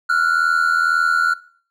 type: tone pair together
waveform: triangle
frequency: 1373 / 1455 Hz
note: F6 / F#6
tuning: -30 / -29 cents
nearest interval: minor second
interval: 101 cents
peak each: -15 dBFS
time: 0.09-1.34 s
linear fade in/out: 10 ms
effects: noise-tail reverb RT60 0.5 s tail -20 dB re dry + tanh soft clip ceiling -5 dBFS